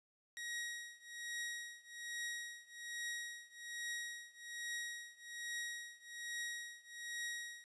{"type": "tone with tremolo", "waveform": "sawtooth", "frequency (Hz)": 1895, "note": "A#6", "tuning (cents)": 28, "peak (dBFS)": -36, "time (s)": [0.37, 7.64], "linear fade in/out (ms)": 0, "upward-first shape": "triangle", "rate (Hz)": 1.2, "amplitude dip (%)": 95, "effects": ["resampled to 24000 Hz", "13-bit"]}